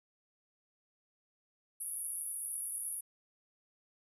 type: band-pass noise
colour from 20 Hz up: white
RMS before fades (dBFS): -40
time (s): 1.8-3.01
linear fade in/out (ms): 10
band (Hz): 10000 to 11000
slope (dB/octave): 96
effects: none